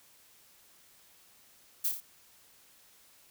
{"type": "noise with echo", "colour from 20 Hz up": "violet", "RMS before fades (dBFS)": -29, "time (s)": [1.84, 1.89], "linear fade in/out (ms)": 10, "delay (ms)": 29, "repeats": 4, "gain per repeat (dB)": -4, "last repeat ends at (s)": 2.006, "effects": ["white hiss -61 dBFS RMS until 3.3 s"]}